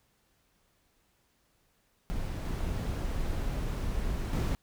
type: noise with level steps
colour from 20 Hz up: brown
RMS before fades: -34 / -32 / -28 dBFS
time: 2.1-4.55 s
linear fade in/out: 0 ms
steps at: 2.45 / 4.33 s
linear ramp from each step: 2 ms
effects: pink hiss -71 dBFS RMS until 4.62 s